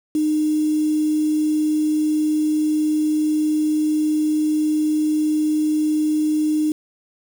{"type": "tone with quantisation", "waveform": "sine", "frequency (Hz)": 306.1, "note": "D#4", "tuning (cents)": -28, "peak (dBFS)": -16, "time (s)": [0.15, 6.72], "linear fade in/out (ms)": 2, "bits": 6, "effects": []}